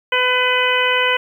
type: harmonic tone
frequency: 502 Hz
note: B4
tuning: 28 cents sharp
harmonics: 1 / 2 / 3 / 4 / 5 / 6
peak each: -21 / -21 / -21 / -21 / -21 / -21 dBFS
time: 0.12-1.17 s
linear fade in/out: 5 ms
effects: 8-bit